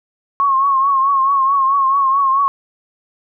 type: tone with vibrato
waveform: sine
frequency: 1091 Hz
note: C#6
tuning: 28 cents flat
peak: -11 dBFS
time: 0.4-2.48 s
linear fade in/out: 0 ms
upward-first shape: triangle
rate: 4.6 Hz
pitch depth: 67 cents each way
effects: none